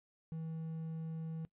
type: tone with quantisation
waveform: triangle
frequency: 161.4 Hz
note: E3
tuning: 36 cents flat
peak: -37 dBFS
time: 0.32-1.45 s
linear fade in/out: 0 ms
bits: 11
effects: noise-tail reverb RT60 0.1 s tail -20 dB re dry + resampled to 8000 Hz